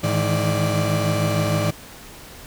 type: tone cluster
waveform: 35% pulse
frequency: 105.9 / 155.6 / 162.2 / 588 Hz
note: G#2 / D#3 / E3 / D5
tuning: +34 / 0 / -28 / +2 cents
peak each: -21 / -24 / -23 / -23 dBFS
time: 0.03-1.71 s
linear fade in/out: 10 ms
effects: pink hiss -41 dBFS RMS until 2.46 s